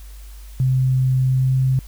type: tone with pitch glide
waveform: sine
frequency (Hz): 129.9 to 131.03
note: C3 to C3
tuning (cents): -12 to +3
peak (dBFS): -14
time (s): 0.6-1.79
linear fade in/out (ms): 0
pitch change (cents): +15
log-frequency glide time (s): 1.26-1.59
effects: added 50 Hz sine -35 dBFS peak until 1.87 s + white hiss -49 dBFS RMS until 1.87 s